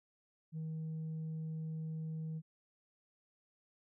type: tone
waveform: sine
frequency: 158.8 Hz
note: D#3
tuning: 36 cents sharp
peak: -36 dBFS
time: 0.52-2.42 s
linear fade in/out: 50 ms
effects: tanh soft clip ceiling -37 dBFS